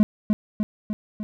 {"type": "tone with echo", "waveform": "triangle", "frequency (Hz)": 212.5, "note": "G#3", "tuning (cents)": 40, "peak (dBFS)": -10, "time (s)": [0, 0.03], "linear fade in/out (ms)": 0, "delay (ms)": 300, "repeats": 4, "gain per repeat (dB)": -4, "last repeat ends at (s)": 1.23, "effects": []}